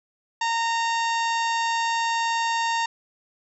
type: harmonic tone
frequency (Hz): 921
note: A#5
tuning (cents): -21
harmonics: 1 / 2 / 3 / 4 / 5 / 6 / 7 / 8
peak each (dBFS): -23 / -29 / -33 / -35 / -37 / -39 / -40 / -41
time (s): 0.41-2.86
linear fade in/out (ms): 5
effects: none